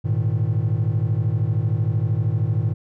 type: chord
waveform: triangle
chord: Ab suspended second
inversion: none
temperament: just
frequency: 103.83 / 116.8 / 155.74 Hz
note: Ab2 / Bb2 / Eb3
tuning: 0 / +4 / +2 cents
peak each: -19 / -19 / -23 dBFS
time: 0.04-2.74 s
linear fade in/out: 20 ms
effects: tanh soft clip ceiling -11 dBFS